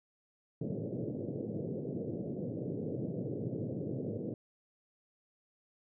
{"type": "band-pass noise", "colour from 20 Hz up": "pink", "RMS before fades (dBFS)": -38, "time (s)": [0.61, 4.34], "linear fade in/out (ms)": 2, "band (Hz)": [110, 540], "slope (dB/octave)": 48, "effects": []}